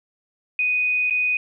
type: tone with dropouts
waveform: sine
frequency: 2489 Hz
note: D#7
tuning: in tune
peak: -18 dBFS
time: 0.59-1.37 s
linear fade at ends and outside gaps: 2 ms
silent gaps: 1.099-1.107 s
effects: none